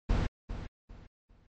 brown noise with echo, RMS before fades -27 dBFS, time 0.09-0.27 s, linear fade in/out 10 ms, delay 400 ms, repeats 3, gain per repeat -11 dB, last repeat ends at 1.47 s, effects low-pass 5000 Hz 12 dB/octave + MP3 32 kbps

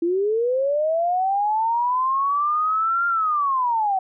sine linear two-way sweep, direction up then down, 329.6 to 1400 to 743 Hz, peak -18 dBFS, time 0.02-3.99 s, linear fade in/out 5 ms, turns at 3.07 s, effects none

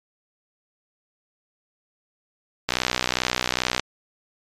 click train, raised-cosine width 0.2 ms, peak -3 dBFS, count 70, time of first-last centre 2.69-3.796 s, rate 62.4 Hz, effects MP3 96 kbps

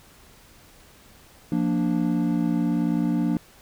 triangle chord, Bb major, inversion second, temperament equal, 174.61 / 233.1 / 293.7 Hz, F3 / Bb3 / D4, 0 / 0 / 0 cents, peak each -23 dBFS, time 1.52-3.37 s, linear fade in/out 2 ms, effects pink hiss -52 dBFS RMS until 3.61 s

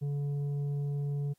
triangle tone with tanh clipping, 143.2 Hz, D3, 43 cents flat, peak -31 dBFS, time 0.01-1.34 s, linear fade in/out 20 ms, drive 10 dB, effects white hiss -74 dBFS RMS until 1.38 s + AAC 48 kbps

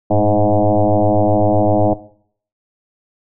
sine tone with frequency modulation, 311.1 Hz, D#4, in tune, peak -10 dBFS, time 0.1-1.94 s, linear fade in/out 10 ms, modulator 105 Hz, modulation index 4.3, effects noise-tail reverb RT60 0.6 s tail -18 dB re dry

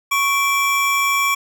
square tone pair together, 1108 / 2334 Hz, C#6 / D7, -1 / -11 cents, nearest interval octave + minor second, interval 1290 cents, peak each -19 dBFS, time 0.11-1.35 s, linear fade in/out 10 ms, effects none

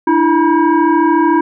sine tone with frequency modulation, 334.8 Hz, E4, 27 cents sharp, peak -8 dBFS, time 0.07-1.41 s, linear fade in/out 5 ms, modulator 636 Hz, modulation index 1.3, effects none

